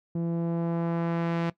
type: tone with low-pass filter sweep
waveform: sawtooth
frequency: 168.2 Hz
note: E3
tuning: 35 cents sharp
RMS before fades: -28 dBFS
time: 0.15-1.5 s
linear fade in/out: 5 ms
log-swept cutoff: 360 to 3000 Hz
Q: 0.75
effects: noise-tail reverb RT60 0.1 s tail -18 dB re dry